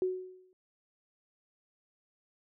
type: tone with exponential decay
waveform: sine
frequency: 370 Hz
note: F#4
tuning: in tune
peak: -25 dBFS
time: 0.02-0.53 s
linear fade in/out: 1 ms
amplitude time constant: 110 ms
effects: none